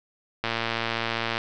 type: click train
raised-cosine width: 0.3 ms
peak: -10 dBFS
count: 109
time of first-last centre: 0.44-1.379 s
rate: 115 Hz
effects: resampled to 16000 Hz + 7-bit